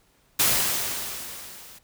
white noise with level ramp, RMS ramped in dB -19 to -47 dBFS, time 0.39-1.79 s, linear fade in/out 10 ms, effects pink hiss -63 dBFS RMS until 1.83 s

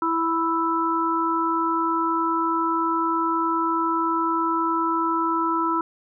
harmonic tone, 329.6 Hz, E4, in tune, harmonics 1 / 3 / 4, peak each -25 / -24 / -24 dBFS, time 0.02-5.81 s, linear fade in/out 2 ms, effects none

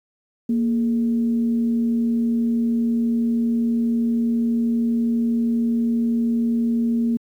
sine tone with frequency modulation, 233.1 Hz, A#3, in tune, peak -17 dBFS, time 0.49-7.17 s, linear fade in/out 5 ms, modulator 192 Hz, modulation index 0.24, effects high-pass 100 Hz 12 dB/octave + 9-bit

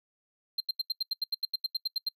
triangle tone bursts, 4158 Hz, C8, 12 cents flat, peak -25 dBFS, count 15, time 0.58-2.088 s, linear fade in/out 5 ms, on 24 ms, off 82 ms, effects noise-tail reverb RT60 0.1 s tail -25 dB re dry

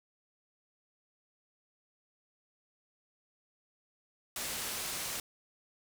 white low-pass noise, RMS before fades -38 dBFS, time 4.36-5.2 s, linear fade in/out 2 ms, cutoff 12000 Hz, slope 12 dB/octave, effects none

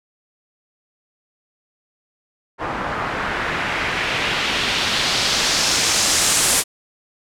white noise with low-pass filter sweep, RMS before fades -20 dBFS, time 2.58-6.64 s, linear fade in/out 50 ms, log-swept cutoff 1100 to 9500 Hz, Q 1.4, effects none

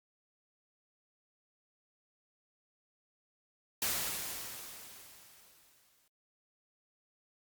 white noise with exponential decay, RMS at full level -32 dBFS, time 3.82-6.08 s, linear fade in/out 2 ms, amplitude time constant 490 ms, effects noise-tail reverb RT60 0.1 s tail -25 dB re dry + Opus 48 kbps

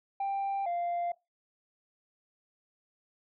sine tone pair in turn, 789 / 695 Hz, G5 / F5, +11 / -9 cents, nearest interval major second, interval 220 cents, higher first, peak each -27 dBFS, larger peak neither, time 0.2-0.66 / 0.66-1.12 s, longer neither, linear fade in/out 5 ms, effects noise-tail reverb RT60 0.2 s tail -21 dB re dry + tanh soft clip ceiling -28 dBFS

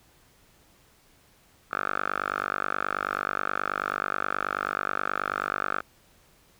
5% pulse tone with band-pass filter, 49.34 Hz, G1, 12 cents sharp, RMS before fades -30 dBFS, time 1.71-5.81 s, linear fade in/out 10 ms, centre 1300 Hz, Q 4.6, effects pink hiss -60 dBFS RMS until 6.59 s

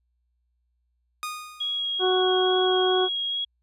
sawtooth tone with exponential decay, 1232 Hz, D#6, 17 cents flat, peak -24 dBFS, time 1.23-2.06 s, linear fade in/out 0 ms, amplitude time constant 180 ms
sine tone with vibrato, 3300 Hz, G#7, 12 cents flat, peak -25 dBFS, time 1.6-3.45 s, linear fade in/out 10 ms, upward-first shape sine, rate 2.3 Hz, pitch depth 10 cents each way
harmonic tone, 370 Hz, F#4, in tune, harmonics 1 / 2 / 3 / 4, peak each -21 / -27 / -31 / -33 dBFS, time 1.99-3.09 s, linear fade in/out 50 ms
effects added 60 Hz sine -69 dBFS peak until 3.62 s + resampled to 32000 Hz

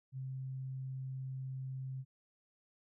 sine tone, 131.8 Hz, C3, 13 cents sharp, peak -39 dBFS, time 0.12-2.05 s, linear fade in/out 50 ms, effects none

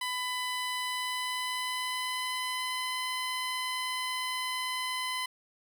15% pulse tone with pitch glide, 1001 to 1016.1 Hz, B5 to B5, +23 to +49 cents, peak -25 dBFS, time 0.01-5.26 s, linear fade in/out 5 ms, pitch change +26 cents, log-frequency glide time 0.84-3 s, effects none

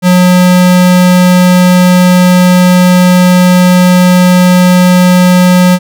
square tone, 180.7 Hz, F#3, 41 cents flat, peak -3 dBFS, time 0.02-5.79 s, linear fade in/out 50 ms, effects none

